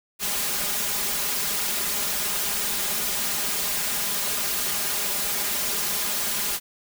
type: noise with comb filter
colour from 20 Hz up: white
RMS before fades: -26 dBFS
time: 0.19-6.6 s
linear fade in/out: 50 ms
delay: 4.9 ms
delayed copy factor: +0.95
effects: none